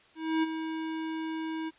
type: tone with ADSR envelope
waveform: square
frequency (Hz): 320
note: D#4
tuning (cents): +49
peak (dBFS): -24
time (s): 0.15-1.71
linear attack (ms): 280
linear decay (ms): 23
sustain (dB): -9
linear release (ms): 30
effects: white hiss -60 dBFS RMS until 1.78 s + resampled to 8000 Hz